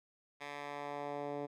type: tone with band-pass filter sweep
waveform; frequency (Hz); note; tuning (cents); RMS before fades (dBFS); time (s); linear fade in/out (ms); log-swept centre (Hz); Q
10% pulse; 144.4; D3; -29; -42; 0.4-1.47; 20; 2000 to 420; 0.95
effects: none